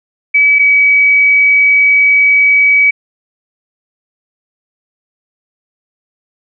sine tone pair in turn, 2288 / 2275 Hz, D7 / C#7, -46 / +44 cents, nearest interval unison, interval 10 cents, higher first, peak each -5 dBFS, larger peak neither, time 0.34-0.59 / 0.59-2.91 s, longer second, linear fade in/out 10 ms, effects none

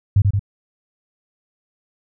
sine tone with echo, 100 Hz, G2, 35 cents sharp, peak -9 dBFS, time 0.16-0.22 s, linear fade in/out 5 ms, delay 87 ms, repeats 2, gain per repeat -3 dB, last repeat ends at 0.394 s, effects none

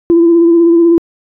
sine tone with vibrato, 337.5 Hz, E4, 41 cents sharp, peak -3 dBFS, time 0.1-0.98 s, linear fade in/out 0 ms, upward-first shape sine, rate 16 Hz, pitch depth 28 cents each way, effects tanh soft clip ceiling 0 dBFS

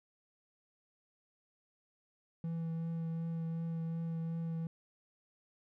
triangle tone with vibrato, 164.81 Hz, E3, in tune, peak -33 dBFS, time 2.44-4.67 s, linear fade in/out 2 ms, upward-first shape triangle, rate 2.7 Hz, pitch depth 15 cents each way, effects none

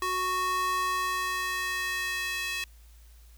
square tone with high-pass filter sweep, 369.2 Hz, F#4, 4 cents flat, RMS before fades -30 dBFS, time 0.02-2.64 s, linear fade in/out 2 ms, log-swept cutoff 800 to 2400 Hz, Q 2.2, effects added 57 Hz sine -50 dBFS peak until 3.37 s + white hiss -62 dBFS RMS until 3.37 s

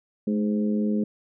harmonic tone with a mistuned harmonic, 103.83 Hz, G#2, in tune, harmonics 2 / 3 / 4 / 5, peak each -22 / -32 / -32 / -36 dBFS, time 0.27-1.04 s, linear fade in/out 5 ms, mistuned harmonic 2, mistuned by +38 cents, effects none

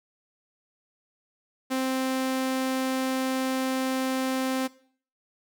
sawtooth tone, 261.6 Hz, C4, in tune, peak -21 dBFS, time 1.7-4.68 s, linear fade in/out 20 ms, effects noise-tail reverb RT60 0.5 s tail -19 dB re dry

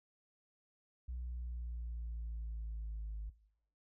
sine exponential sweep, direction down, 61.74 to 52.3 Hz, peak -38 dBFS, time 1.08-3.3 s, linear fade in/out 10 ms, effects noise-tail reverb RT60 0.8 s tail -21 dB re dry + tanh soft clip ceiling -37 dBFS

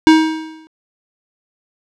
square tone with exponential decay, 316.9 Hz, D#4, 32 cents sharp, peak -3 dBFS, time 0.07-0.67 s, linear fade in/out 0 ms, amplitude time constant 130 ms, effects low-pass 5000 Hz 12 dB/octave

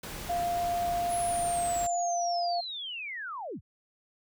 pink noise, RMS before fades -40 dBFS, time 0.03-1.87 s, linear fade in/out 5 ms
sine tone, 697 Hz, F5, 4 cents flat, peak -27 dBFS, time 0.29-2.61 s, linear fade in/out 10 ms
sine linear sweep, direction down, 10610 to 38.9 Hz, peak -35 dBFS, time 1.08-3.61 s, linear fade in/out 50 ms
effects none

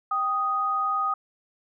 sine tone pair together, 784 / 1244.5 Hz, G5 / D#6, 0 / 0 cents, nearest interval minor sixth, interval 800 cents, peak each -31 / -23 dBFS, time 0.11-1.14 s, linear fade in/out 5 ms, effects none

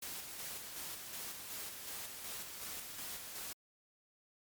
white noise with tremolo, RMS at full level -44 dBFS, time 0.02-3.53 s, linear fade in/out 5 ms, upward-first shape square, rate 2.7 Hz, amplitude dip 35%, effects MP3 96 kbps

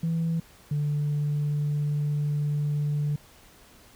sine tone pair in turn, 164.81 / 147.18 Hz, E3 / D3, 0 / +4 cents, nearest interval major second, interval 196 cents, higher first, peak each -22 dBFS, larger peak neither, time 0.03-0.4 / 0.71-3.16 s, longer second, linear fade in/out 5 ms, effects tanh soft clip ceiling -21 dBFS + pink hiss -54 dBFS RMS until 3.95 s

